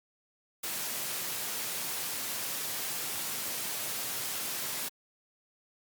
white high-pass noise, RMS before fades -35 dBFS, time 0.63-4.89 s, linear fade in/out 10 ms, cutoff 100 Hz, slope 96 dB/octave, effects Opus 48 kbps

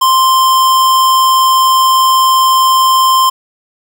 square tone, 1046.5 Hz, C6, in tune, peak -7 dBFS, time 0.01-3.3 s, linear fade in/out 10 ms, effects 8-bit

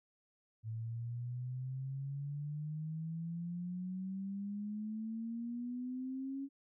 sine exponential sweep, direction up, 110.2 to 277.2 Hz, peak -38 dBFS, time 0.63-6.49 s, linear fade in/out 50 ms, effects none

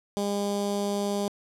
15% pulse tone with notch filter, 202.4 Hz, G#3, 44 cents flat, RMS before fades -28 dBFS, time 0.17-1.28 s, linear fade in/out 0 ms, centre 1900 Hz, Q 0.8, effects low-pass 11000 Hz 12 dB/octave

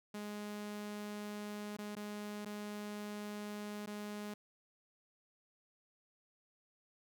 sawtooth tone with dropouts, 208 Hz, G#3, 3 cents sharp, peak -38 dBFS, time 0.14-4.34 s, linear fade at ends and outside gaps 5 ms, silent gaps 1.768-1.786 / 1.953-1.965 / 2.45-2.458 / 3.861-3.872 s, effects none

